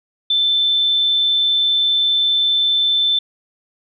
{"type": "tone", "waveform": "sine", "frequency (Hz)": 3535, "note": "A7", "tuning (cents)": 7, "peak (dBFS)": -13, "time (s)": [0.3, 3.19], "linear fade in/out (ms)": 5, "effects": []}